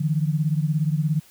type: beating tone pair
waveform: sine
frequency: 149.5 / 166.5 Hz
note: D3 / E3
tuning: +31 / +18 cents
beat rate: 17 Hz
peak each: -21 / -24 dBFS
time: 0-1.2 s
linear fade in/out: 10 ms
effects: white hiss -53 dBFS RMS until 1.3 s

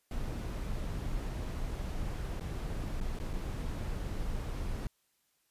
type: noise with dropouts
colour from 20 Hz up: brown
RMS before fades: -36 dBFS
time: 0.11-4.87 s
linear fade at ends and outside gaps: 1 ms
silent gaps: 2.397-2.408 / 3.003-3.011 / 3.189-3.199 / 3.331-3.335 s
effects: white hiss -75 dBFS RMS until 5.5 s + resampled to 32000 Hz

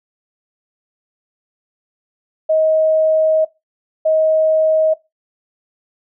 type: tone bursts at uneven times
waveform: sine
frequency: 631 Hz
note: D#5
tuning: 24 cents sharp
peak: -11 dBFS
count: 2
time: 2.49-3.45 / 4.05-4.94 s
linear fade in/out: 10 ms
effects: noise-tail reverb RT60 0.2 s tail -18 dB re dry

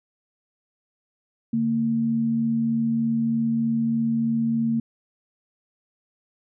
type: tone pair together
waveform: sine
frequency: 145.45 / 228.7 Hz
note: D3 / A#3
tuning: -16 / -33 cents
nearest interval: minor sixth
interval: 783 cents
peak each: -31 / -20 dBFS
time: 1.53-4.8 s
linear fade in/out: 5 ms
effects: none

